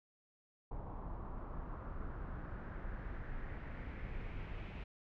brown noise with low-pass filter sweep, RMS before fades -44 dBFS, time 0.71-4.84 s, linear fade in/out 5 ms, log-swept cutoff 940 to 2600 Hz, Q 2.8, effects none

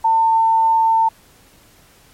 sine tone, 899 Hz, A5, 37 cents sharp, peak -11 dBFS, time 0.04-1.09 s, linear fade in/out 10 ms, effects pink hiss -50 dBFS RMS until 2.13 s + MP3 64 kbps

